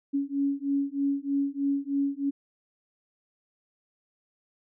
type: beating tone pair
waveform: sine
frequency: 277.9 / 281.1 Hz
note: C#4 / C#4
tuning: +4 / +24 cents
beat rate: 3.2 Hz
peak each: -28 dBFS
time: 0.13-2.31 s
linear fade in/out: 20 ms
effects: none